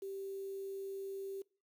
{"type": "tone with quantisation", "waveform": "sine", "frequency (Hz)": 390, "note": "G4", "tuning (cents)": -9, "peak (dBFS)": -40, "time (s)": [0.02, 1.42], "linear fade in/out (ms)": 5, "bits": 10, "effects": ["noise-tail reverb RT60 0.4 s tail -24 dB re dry"]}